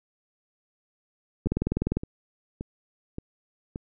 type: two click trains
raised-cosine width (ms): 3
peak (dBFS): -20 / -11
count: 5 / 11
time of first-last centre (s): 1.46-3.759 / 1.47-1.97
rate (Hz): 1.74 / 20
effects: none